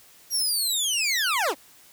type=linear sweep; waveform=20% pulse; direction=down; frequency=5730 to 234.8 Hz; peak=-17 dBFS; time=0.3-1.55 s; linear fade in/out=50 ms; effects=white hiss -53 dBFS RMS until 1.92 s